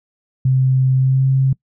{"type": "tone with pitch glide", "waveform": "sine", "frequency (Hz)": [130.81, 133.4], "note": ["C3", "C3"], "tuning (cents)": [0, 34], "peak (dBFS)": -11, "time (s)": [0.45, 1.53], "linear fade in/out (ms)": 5, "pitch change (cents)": 34, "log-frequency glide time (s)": [0.96, 1.27], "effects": ["noise-tail reverb RT60 0.1 s tail -23 dB re dry"]}